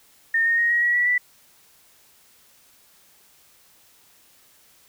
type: tone with pitch steps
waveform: sine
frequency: 1825 / 1848.3 / 1872 / 1895.9 / 1920.2 / 1944.7 / 1969.6 Hz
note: A#6 / A#6 / A#6 / A#6 / B6 / B6 / B6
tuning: -37 / -15 / +7 / +29 / -49 / -27 / -5 cents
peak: -17 dBFS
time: 0.34-1.18 s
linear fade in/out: 5 ms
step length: 120 ms
effects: white hiss -56 dBFS RMS until 4.88 s